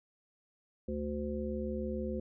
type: harmonic tone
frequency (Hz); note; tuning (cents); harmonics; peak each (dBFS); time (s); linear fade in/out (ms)
73.42; D2; 0; 1 / 3 / 5 / 7; -40 / -37 / -40 / -40; 0.88-2.2; 5
effects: none